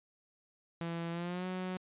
sawtooth tone with pitch glide, 168.1 to 184.38 Hz, E3 to F#3, +34 to -6 cents, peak -32 dBFS, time 0.81-1.77 s, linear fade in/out 0 ms, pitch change +160 cents, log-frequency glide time 1.11-1.46 s, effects resampled to 8000 Hz

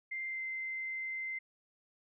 sine tone with pitch glide, 2093 to 2076 Hz, C7 to C7, 0 to -14 cents, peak -36 dBFS, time 0.11-1.39 s, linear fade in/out 10 ms, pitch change -14 cents, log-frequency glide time 0.27-0.41 s, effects none

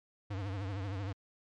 square tone with vibrato, 97.9 Hz, G2, 2 cents flat, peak -36 dBFS, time 0.3-1.13 s, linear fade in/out 10 ms, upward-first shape triangle, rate 13 Hz, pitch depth 130 cents each way, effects low-pass 4000 Hz 12 dB/octave + MP3 64 kbps

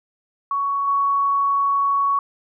sine tone with level steps, 1117 Hz, C#6, 13 cents sharp, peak -19 / -16 dBFS, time 0.51-2.19 s, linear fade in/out 2 ms, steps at 0.87 s, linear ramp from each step 10 ms, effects none

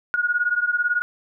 sine beating tone pair, 1440 / 1458 Hz, F#6 / F#6, -47 / -26 cents, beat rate 18 Hz, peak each -21 / -23 dBFS, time 0.14-1.02 s, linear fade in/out 0 ms, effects none

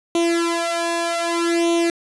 sawtooth tone with flanger, 338.4 Hz, E4, 45 cents sharp, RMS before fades -20 dBFS, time 0.15-1.9 s, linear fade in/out 2 ms, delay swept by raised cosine 0.3 to 1.8 ms, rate 0.64 Hz, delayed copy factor +0.9, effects resampled to 24000 Hz

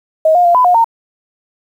sine tone with pitch steps, 633 / 710 / 693 / 1002 / 716 / 916 Hz, D#5 / F5 / F5 / B5 / F5 / A#5, +30 / +28 / -14 / +25 / +43 / -31 cents, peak -6 dBFS, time 0.25-0.844 s, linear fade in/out 5 ms, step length 99 ms, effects 7-bit

